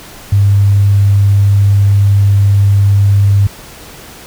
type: tone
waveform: sine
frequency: 100.1 Hz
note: G2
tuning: 37 cents sharp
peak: -5 dBFS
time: 0.32-3.47 s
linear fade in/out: 5 ms
effects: pink hiss -33 dBFS RMS until 4.26 s